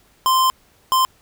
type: tone bursts at uneven times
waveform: square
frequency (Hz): 1041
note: C6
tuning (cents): -9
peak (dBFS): -14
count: 2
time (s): 0.26-0.5 / 0.92-1.05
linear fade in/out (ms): 0
effects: pink hiss -56 dBFS RMS until 1.21 s